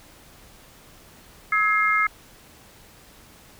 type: tone cluster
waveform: sine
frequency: 1284 / 1671 / 2120 Hz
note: E6 / G#6 / C7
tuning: -46 / +10 / +22 cents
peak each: -21 / -26 / -21 dBFS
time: 1.52-2.07 s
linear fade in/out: 5 ms
effects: pink hiss -50 dBFS RMS until 3.59 s